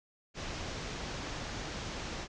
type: low-pass noise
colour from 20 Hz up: pink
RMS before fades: -40 dBFS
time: 0.34-2.28 s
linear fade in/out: 50 ms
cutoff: 6800 Hz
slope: 48 dB/octave
effects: none